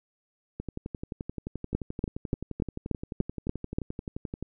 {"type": "two click trains", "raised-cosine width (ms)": 3, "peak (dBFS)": [-21, -13], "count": [45, 8], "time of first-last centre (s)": [[0.6, 4.426], [1.75, 3.785]], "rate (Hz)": [11.5, 3.44], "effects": []}